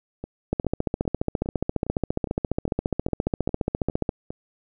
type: two click trains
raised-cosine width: 2 ms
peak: -9 / -19 dBFS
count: 53 / 11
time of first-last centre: 0.53-4.092 / 0.24-4.305 s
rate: 14.6 / 2.46 Hz
effects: none